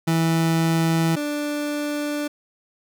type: tone pair in turn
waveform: 30% pulse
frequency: 163.9 / 294.2 Hz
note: E3 / D4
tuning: -10 / +3 cents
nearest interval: minor seventh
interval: 1013 cents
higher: second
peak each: -15 / -21 dBFS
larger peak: first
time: 0.07-1.16 / 1.16-2.28 s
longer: second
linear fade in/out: 10 ms
effects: none